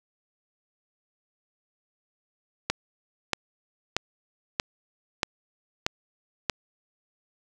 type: click train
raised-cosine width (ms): 0.2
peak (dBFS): -6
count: 7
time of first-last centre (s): 2.7-6.497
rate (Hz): 1.58
effects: none